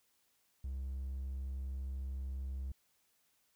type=tone; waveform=triangle; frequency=66.4 Hz; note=C2; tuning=26 cents sharp; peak=-35 dBFS; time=0.64-2.72 s; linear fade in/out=5 ms; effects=tanh soft clip ceiling -31 dBFS + white hiss -75 dBFS RMS until 3.55 s